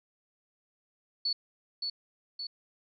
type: tone with echo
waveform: sine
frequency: 4435 Hz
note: C#8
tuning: in tune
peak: -27 dBFS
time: 1.25-1.33 s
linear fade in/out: 5 ms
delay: 570 ms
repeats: 2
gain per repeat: -4 dB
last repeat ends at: 2.47 s
effects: none